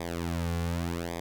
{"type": "tone with flanger", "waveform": "sawtooth", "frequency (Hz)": 85, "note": "F2", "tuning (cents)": -46, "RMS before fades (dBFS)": -32, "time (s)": [0, 1.2], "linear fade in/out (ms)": 5, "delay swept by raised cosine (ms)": [0.7, 3.2], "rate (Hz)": 0.87, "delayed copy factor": -1, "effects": []}